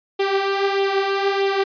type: tone with flanger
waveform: sawtooth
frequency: 393.3 Hz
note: G4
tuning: 6 cents sharp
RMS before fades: -20 dBFS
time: 0.19-1.64 s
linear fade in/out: 10 ms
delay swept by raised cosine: 0.3 to 4.4 ms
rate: 1.6 Hz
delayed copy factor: +0.55
effects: resampled to 11025 Hz